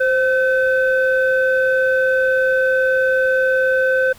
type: tone pair together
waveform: sine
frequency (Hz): 522 / 1527.6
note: C5 / G6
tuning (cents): -4 / -45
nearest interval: octave + perfect fifth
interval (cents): 1859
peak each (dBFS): -14 / -16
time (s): 0-4.13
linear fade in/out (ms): 10
effects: tanh soft clip ceiling -8 dBFS + pink hiss -45 dBFS RMS until 4.18 s